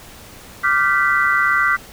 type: chord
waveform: sine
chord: G dominant seventh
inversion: second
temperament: equal with one note detuned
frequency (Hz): 1174.7 / 1396.9 / 1538.4 / 1975.5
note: D6 / F6 / G6 / B6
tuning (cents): 0 / 0 / -33 / 0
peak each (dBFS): -19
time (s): 0.63-1.77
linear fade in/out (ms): 20
effects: pink hiss -40 dBFS RMS until 1.92 s